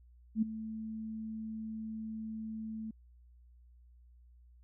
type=tone with ADSR envelope; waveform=sine; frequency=220 Hz; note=A3; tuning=in tune; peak=-24 dBFS; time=0.35-2.91 s; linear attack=72 ms; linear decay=10 ms; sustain=-14 dB; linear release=5 ms; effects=added 60 Hz sine -57 dBFS peak until 4.63 s